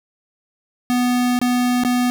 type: tone with dropouts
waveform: square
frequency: 246.9 Hz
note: B3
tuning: in tune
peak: -16 dBFS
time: 0.9-2.1 s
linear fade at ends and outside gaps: 0 ms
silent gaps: 1.39-1.415 / 1.836-1.849 s
effects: none